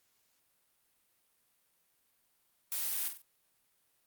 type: noise with echo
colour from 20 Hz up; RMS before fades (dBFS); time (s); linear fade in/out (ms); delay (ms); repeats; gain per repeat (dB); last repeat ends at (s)
blue; -35; 2.72-3.08; 0; 46; 3; -8; 3.218
effects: white hiss -74 dBFS RMS until 4.06 s + Opus 48 kbps